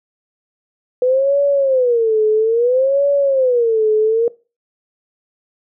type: tone with vibrato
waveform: sine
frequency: 493.9 Hz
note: B4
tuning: in tune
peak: -11 dBFS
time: 1.02-4.28 s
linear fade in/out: 2 ms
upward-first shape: sine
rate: 0.6 Hz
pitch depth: 240 cents each way
effects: noise-tail reverb RT60 0.3 s tail -21 dB re dry